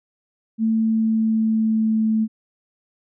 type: tone with pitch glide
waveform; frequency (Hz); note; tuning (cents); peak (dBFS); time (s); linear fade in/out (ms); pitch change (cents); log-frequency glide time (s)
sine; 222.7 to 219.6; A3 to A3; +21 to -3; -16; 0.58-2.28; 50; -24; 0.71-2.06
effects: none